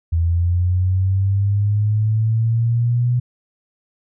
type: linear sweep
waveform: sine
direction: up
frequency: 82.41 to 123.47 Hz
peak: -14 dBFS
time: 0.12-3.2 s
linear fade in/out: 10 ms
effects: none